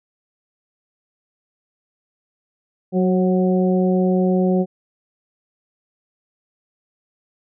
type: harmonic tone with a mistuned harmonic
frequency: 185 Hz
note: F#3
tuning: in tune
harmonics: 1 / 2 / 3 / 4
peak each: -16 / -20 / -24 / -29 dBFS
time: 2.92-4.66 s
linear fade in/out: 50 ms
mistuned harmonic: 3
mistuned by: -28 cents
effects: none